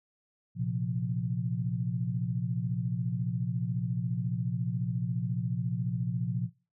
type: chord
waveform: sine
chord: Bb suspended second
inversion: none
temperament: equal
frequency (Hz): 116.54 / 130.81 / 174.61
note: Bb2 / C3 / F3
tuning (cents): 0 / 0 / 0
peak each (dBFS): -33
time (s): 0.55-6.5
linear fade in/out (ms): 50
effects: noise-tail reverb RT60 0.3 s tail -20 dB re dry